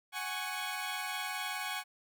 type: chord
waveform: 15% pulse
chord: F# suspended second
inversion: none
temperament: equal with one note detuned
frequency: 745.6 / 830.6 / 1108.7 Hz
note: F#5 / G#5 / C#6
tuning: +13 / 0 / 0 cents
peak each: -34 / -33 / -34 dBFS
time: 0.12-1.84 s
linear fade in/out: 50 ms
effects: none